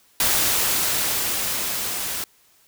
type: noise with level ramp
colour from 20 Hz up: white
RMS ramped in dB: -19 to -28 dBFS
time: 0.2-2.24 s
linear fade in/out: 2 ms
effects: white hiss -58 dBFS RMS until 2.67 s